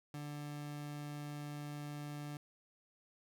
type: tone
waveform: 30% pulse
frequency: 146.83 Hz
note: D3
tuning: in tune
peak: -40 dBFS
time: 0.14-2.37 s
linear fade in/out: 2 ms
effects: none